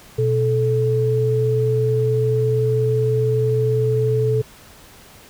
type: tone pair together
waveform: sine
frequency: 122.32 / 435.5 Hz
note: B2 / A4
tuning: -16 / -18 cents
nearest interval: octave + minor seventh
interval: 2198 cents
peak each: -18 dBFS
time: 0.18-4.42 s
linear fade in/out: 10 ms
effects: pink hiss -45 dBFS RMS until 5.29 s